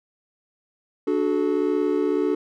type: chord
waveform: triangle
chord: D major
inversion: none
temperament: equal with one note detuned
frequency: 293.7 / 370 / 431.7 Hz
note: D4 / F#4 / A4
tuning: 0 / 0 / -33 cents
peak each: -22 dBFS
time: 1.07-2.35 s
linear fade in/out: 5 ms
effects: none